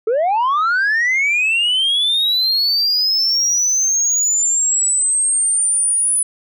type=linear sweep; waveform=sine; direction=up; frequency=420 to 9980 Hz; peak=-11 dBFS; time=0.07-6.23 s; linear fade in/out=5 ms; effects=tanh soft clip ceiling -12 dBFS